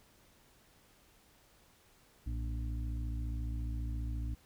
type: harmonic tone with a mistuned harmonic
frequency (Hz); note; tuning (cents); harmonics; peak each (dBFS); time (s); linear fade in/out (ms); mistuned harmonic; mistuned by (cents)
59.3; A#1; +30; 1 / 2 / 4 / 5; -35 / -42 / -50 / -50; 2.26-4.35; 10; 2; -71
effects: pink hiss -65 dBFS RMS until 4.45 s